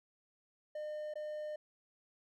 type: tone with dropouts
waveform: triangle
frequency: 606 Hz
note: D#5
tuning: 46 cents flat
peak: -37 dBFS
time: 0.75-1.56 s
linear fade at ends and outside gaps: 5 ms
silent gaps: 1.139-1.155 s
effects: none